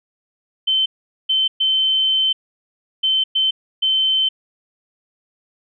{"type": "tone bursts at uneven times", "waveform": "sine", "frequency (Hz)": 3081, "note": "G7", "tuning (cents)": -31, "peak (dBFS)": -14, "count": 6, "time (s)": [[0.67, 0.86], [1.29, 1.48], [1.6, 2.33], [3.03, 3.24], [3.35, 3.51], [3.82, 4.29]], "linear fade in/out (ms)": 10, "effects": []}